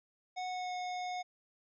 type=tone with pitch glide; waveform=square; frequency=735 to 726.6 Hz; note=F#5 to F#5; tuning=-12 to -32 cents; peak=-37 dBFS; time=0.36-1.23 s; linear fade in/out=20 ms; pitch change=-20 cents; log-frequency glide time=0.48-0.74 s; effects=resampled to 16000 Hz